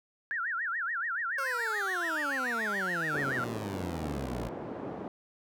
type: tone with vibrato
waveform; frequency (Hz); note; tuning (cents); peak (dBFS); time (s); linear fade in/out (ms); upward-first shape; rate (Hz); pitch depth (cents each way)
sine; 1599; G6; +34; -30; 0.31-3.44; 0; sine; 7; 300
type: exponential sweep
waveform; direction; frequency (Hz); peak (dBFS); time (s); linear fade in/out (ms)
15% pulse; down; 554.4 to 55; -29; 1.38-4.49; 5
type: band-pass noise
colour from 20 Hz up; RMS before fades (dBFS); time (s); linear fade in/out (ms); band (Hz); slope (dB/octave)
pink; -39; 3.13-5.08; 2; 220 to 670; 12
effects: none